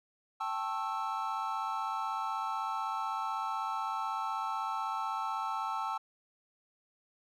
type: chord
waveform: triangle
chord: A dominant seventh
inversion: third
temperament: equal with one note detuned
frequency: 784 / 880 / 1090.9 / 1318.5 Hz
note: G5 / A5 / C#6 / E6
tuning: 0 / 0 / -28 / 0 cents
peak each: -38 / -35 / -38 / -35 dBFS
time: 0.4-5.98 s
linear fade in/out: 10 ms
effects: none